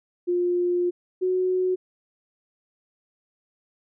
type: tone pair in turn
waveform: sine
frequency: 353.8 / 368.7 Hz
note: F4 / F#4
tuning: +23 / -6 cents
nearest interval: minor second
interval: 71 cents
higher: second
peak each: -20 dBFS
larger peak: neither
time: 0.27-0.91 / 1.21-1.76 s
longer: first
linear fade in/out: 20 ms
effects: none